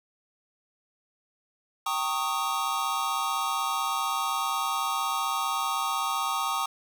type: chord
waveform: square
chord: Eb dominant seventh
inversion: first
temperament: equal with one note detuned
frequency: 784 / 913.7 / 1108.7 / 1244.5 Hz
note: G5 / Bb5 / Db6 / Eb6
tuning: 0 / -35 / 0 / 0 cents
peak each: -35 / -34 / -32 / -31 dBFS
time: 1.86-6.66 s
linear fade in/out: 5 ms
effects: none